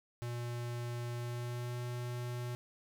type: tone with pitch glide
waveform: square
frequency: 120 to 121.96 Hz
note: B2 to B2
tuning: -49 to -21 cents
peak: -38 dBFS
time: 0.22-2.55 s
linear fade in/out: 0 ms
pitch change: +28 cents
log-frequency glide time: 1.17-1.77 s
effects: none